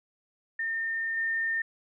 sine tone with level steps, 1815 Hz, A#6, 47 cents flat, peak -28 / -26 dBFS, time 0.59-1.62 s, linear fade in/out 5 ms, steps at 1.17 s, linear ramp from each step 5 ms, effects none

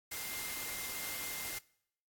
sine tone in noise, 2100 Hz, C7, 6 cents sharp, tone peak -47 dBFS, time 0.11-1.59 s, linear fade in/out 10 ms, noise white, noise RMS -41 dBFS, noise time 0.11-1.59 s, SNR -9 dB, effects noise-tail reverb RT60 0.7 s tail -23 dB re dry + AAC 64 kbps

